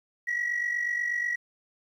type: tone pair together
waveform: sine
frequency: 1916 / 1964.2 Hz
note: A#6 / B6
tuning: +47 / -10 cents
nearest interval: unison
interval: 43 cents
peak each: -26 / -31 dBFS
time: 0.27-1.36 s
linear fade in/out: 10 ms
effects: tanh soft clip ceiling -22 dBFS + 10-bit